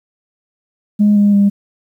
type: tone with pitch steps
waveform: sine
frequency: 207.7 / 204.4 / 201.1 Hz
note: G#3 / G#3 / G3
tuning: 0 / -27 / +44 cents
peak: -6 dBFS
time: 0.99-1.5 s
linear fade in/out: 20 ms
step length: 170 ms
effects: tanh soft clip ceiling -4 dBFS + 8-bit